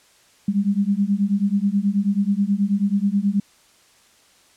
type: beating tone pair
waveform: sine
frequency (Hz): 196 / 205.3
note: G3 / G#3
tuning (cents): 0 / -20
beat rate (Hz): 9.3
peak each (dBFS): -20 / -20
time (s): 0.48-3.4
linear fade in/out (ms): 5
effects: white hiss -55 dBFS RMS until 4.56 s + low-pass 9000 Hz 12 dB/octave